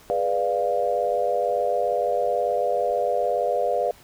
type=chord; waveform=sine; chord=G# diminished seventh; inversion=none; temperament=equal with one note detuned; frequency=415.3 / 493.9 / 591.8 / 698.5 Hz; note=G#4 / B4 / D5 / F5; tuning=0 / 0 / +13 / 0 cents; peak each=-30 / -25 / -25 / -25 dBFS; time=0.1-3.91 s; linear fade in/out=0 ms; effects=pink hiss -51 dBFS RMS until 4.03 s